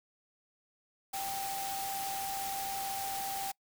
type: tone in noise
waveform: sine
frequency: 784 Hz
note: G5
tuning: in tune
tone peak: -36 dBFS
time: 1.13-3.52 s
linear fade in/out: 10 ms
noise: white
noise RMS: -40 dBFS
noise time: 1.13-3.52 s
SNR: +1 dB
effects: noise-tail reverb RT60 0.1 s tail -25 dB re dry